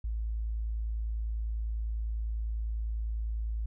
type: tone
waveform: sine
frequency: 55 Hz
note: A1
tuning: in tune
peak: -30 dBFS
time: 0.04-3.66 s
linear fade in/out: 5 ms
effects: none